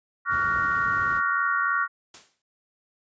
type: chord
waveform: sine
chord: Gb major seventh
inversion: second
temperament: equal with one note detuned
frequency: 1132.7 / 1396.9 / 1480 / 1864.7 Hz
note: Db6 / F6 / Gb6 / Bb6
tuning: +37 / 0 / 0 / 0 cents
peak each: -26 / -25 / -29 / -30 dBFS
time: 0.25-1.88 s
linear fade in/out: 50 ms
type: noise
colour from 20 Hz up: brown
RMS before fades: -35 dBFS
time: 0.29-1.22 s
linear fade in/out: 50 ms
type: noise with exponential decay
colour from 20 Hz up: white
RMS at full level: -41 dBFS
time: 2.14-2.42 s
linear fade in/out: 2 ms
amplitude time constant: 60 ms
effects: high-pass 80 Hz 12 dB/octave + resampled to 16000 Hz